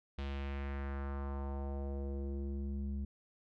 square tone with low-pass filter sweep, 69.3 Hz, C#2, in tune, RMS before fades -39 dBFS, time 0.18-3.05 s, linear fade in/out 5 ms, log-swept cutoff 3500 to 180 Hz, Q 1.9, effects none

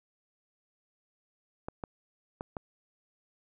clicks, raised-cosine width 1 ms, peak -22 dBFS, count 4, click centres 1.685 / 1.838 / 2.409 / 2.568 s, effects none

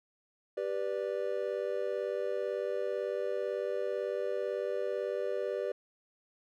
triangle chord, G major, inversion none, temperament just, 392 / 490 / 588 Hz, G4 / B4 / D5, 0 / -14 / +2 cents, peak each -34 / -34 / -34 dBFS, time 0.57-5.72 s, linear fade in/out 5 ms, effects none

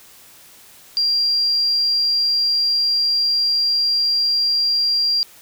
sine tone, 4762 Hz, D8, 23 cents sharp, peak -15 dBFS, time 0.97-5.23 s, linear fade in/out 0 ms, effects white hiss -46 dBFS RMS until 5.41 s

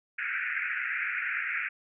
pink band-pass noise, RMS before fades -32 dBFS, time 0.18-1.69 s, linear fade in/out 10 ms, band 1400 to 2500 Hz, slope 96 dB/octave, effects none

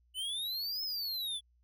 square exponential two-way sweep, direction up then down, 2960 to 5230 to 3394 Hz, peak -35 dBFS, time 0.14-1.41 s, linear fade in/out 50 ms, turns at 0.83 s, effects added 60 Hz sine -66 dBFS peak until 1.63 s

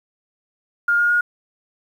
sine tone with pitch steps, 1413 / 1424.5 / 1436 Hz, F6 / F6 / F6, +20 / +34 / +48 cents, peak -14 dBFS, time 0.88-1.21 s, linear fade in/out 5 ms, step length 110 ms, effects 8-bit

